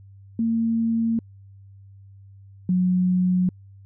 sine tone pair in turn, 227.8 / 182.22 Hz, A#3 / F#3, -40 / -26 cents, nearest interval major third, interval 386 cents, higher first, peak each -19 / -17 dBFS, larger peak second, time 0.39-1.19 / 2.69-3.49 s, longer neither, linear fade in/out 2 ms, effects added 98 Hz sine -44 dBFS peak until 3.85 s

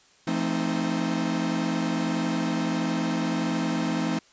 45% pulse chord, F dominant seventh, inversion none, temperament equal with one note detuned, 170.33 / 220 / 261.6 / 311.1 Hz, F3 / A3 / C4 / Eb4, -43 / 0 / 0 / 0 cents, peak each -30 dBFS, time 0.27-4.19 s, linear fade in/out 5 ms, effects white hiss -58 dBFS RMS until 4.32 s + resampled to 16000 Hz

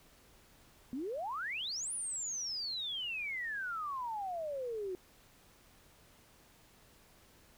sine exponential two-way sweep, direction up then down, 238.8 to 9956 to 358 Hz, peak -36 dBFS, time 0.93-4.95 s, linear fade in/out 0 ms, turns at 1.93 s, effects pink hiss -63 dBFS RMS until 7.57 s

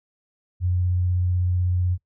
sine tone with vibrato, 90 Hz, F#2, 47 cents flat, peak -19 dBFS, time 0.6-1.98 s, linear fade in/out 50 ms, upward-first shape sine, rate 16 Hz, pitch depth 13 cents each way, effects noise-tail reverb RT60 0.1 s tail -20 dB re dry

